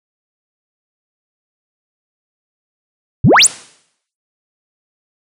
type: exponential sweep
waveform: sine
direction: up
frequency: 94.9 to 11000 Hz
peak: -3 dBFS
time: 3.24-3.47 s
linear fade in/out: 5 ms
effects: noise-tail reverb RT60 0.7 s tail -22 dB re dry + tanh soft clip ceiling -2 dBFS